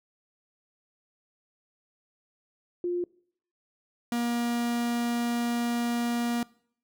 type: tone pair in turn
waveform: sine / 45% pulse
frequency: 352.4 / 237.6 Hz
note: F4 / A#3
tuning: +16 / +33 cents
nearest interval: perfect fifth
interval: 683 cents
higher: first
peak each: -26 dBFS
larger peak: neither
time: 2.84-3.04 / 4.12-6.43 s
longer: second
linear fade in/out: 2 ms
effects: noise-tail reverb RT60 0.6 s tail -23 dB re dry